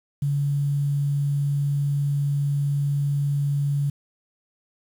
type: tone with quantisation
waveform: sine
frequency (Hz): 142.4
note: C#3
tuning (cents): +47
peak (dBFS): -20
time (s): 0.22-3.9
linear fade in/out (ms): 5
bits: 8
effects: none